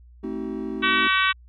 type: chord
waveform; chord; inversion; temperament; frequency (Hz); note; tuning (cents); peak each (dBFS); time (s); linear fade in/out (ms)
triangle; A diminished seventh; none; just; 220 / 264 / 316.8 / 380.2; A3 / C4 / Eb4 / Gb4; 0 / +16 / +31 / +47; -31; 0.23-1.08; 10
type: harmonic tone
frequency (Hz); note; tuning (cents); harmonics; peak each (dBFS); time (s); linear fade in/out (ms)
379.7; F#4; +45; 3 / 4 / 5 / 6 / 7 / 8 / 9 / 10; -23 / -23 / -27 / -27 / -27 / -30 / -30 / -31; 0.82-1.33; 20
effects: added 60 Hz sine -46 dBFS peak until 1.48 s